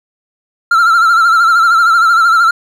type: tone with vibrato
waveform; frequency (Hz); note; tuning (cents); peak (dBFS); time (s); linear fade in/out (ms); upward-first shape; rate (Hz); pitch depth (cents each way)
triangle; 1358; F6; -49; -4; 0.71-2.51; 5; sine; 13; 67
effects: none